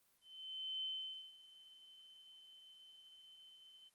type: tone with ADSR envelope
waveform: sine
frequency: 3068 Hz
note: G7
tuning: 38 cents flat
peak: -39 dBFS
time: 0.21-3.9 s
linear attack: 620 ms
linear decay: 480 ms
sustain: -19 dB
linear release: 28 ms
effects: white hiss -75 dBFS RMS until 3.94 s + Opus 32 kbps